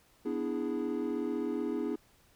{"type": "chord", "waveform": "triangle", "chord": "E dominant seventh", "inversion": "second", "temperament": "equal", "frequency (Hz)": [246.9, 293.7, 329.6, 415.3], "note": ["B3", "D4", "E4", "G#4"], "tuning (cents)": [0, 0, 0, 0], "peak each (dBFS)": -34, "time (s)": [0.25, 1.96], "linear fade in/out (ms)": 10, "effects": ["tanh soft clip ceiling -22 dBFS", "pink hiss -65 dBFS RMS until 2.35 s"]}